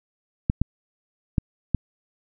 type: clicks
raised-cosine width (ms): 5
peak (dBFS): -7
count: 4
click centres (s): 0.499 / 0.616 / 1.382 / 1.747
effects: none